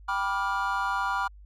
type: chord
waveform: triangle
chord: G dominant seventh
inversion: none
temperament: just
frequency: 784 / 980 / 1176 / 1411.2 Hz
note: G5 / B5 / D6 / F6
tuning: 0 / -14 / +2 / +18 cents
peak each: -31 / -28 / -30 / -29 dBFS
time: 0.08-1.28 s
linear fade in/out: 10 ms
effects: added 50 Hz sine -46 dBFS peak until 1.45 s